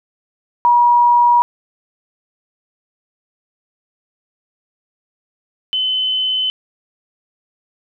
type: tone pair in turn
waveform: sine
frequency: 960 / 3039 Hz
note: B5 / F#7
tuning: -49 / +46 cents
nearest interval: octave + minor sixth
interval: 1995 cents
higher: second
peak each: -8 / -15 dBFS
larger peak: first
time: 0.65-1.42 / 5.73-6.5 s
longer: neither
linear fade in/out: 0 ms
effects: none